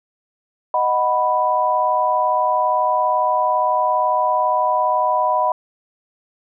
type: chord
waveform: sine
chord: B major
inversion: first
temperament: equal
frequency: 622.3 / 740 / 987.8 Hz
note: D#5 / F#5 / B5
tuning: 0 / 0 / 0 cents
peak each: -21 / -21 / -17 dBFS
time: 0.74-5.52 s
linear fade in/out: 2 ms
effects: none